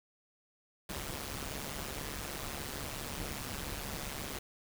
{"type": "noise with amplitude modulation", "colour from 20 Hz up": "pink", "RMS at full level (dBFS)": -37, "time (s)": [0.89, 4.39], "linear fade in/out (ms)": 5, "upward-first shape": "sine", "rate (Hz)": 142, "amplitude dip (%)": 80, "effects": []}